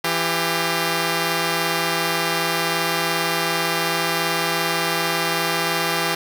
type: tone pair together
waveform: 5% pulse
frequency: 167.5 / 398.4 Hz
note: E3 / G4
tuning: +28 / +28 cents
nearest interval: octave + minor third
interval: 1500 cents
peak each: -11 dBFS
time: 0.04-6.15 s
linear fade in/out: 5 ms
effects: none